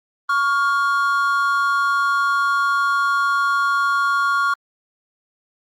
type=tone pair together; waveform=triangle; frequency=1116.7 / 1407 Hz; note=C#6 / F6; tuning=+12 / +12 cents; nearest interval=major third; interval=400 cents; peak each=-17 dBFS; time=0.29-4.54 s; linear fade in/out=5 ms; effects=Opus 32 kbps